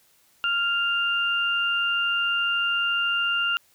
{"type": "tone pair together", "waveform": "sine", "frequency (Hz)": [1396.9, 2794], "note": ["F6", "F7"], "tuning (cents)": [0, 0], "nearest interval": "octave", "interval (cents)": 1200, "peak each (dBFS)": -24, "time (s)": [0.44, 3.57], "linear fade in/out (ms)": 0, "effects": ["white hiss -61 dBFS RMS until 3.74 s"]}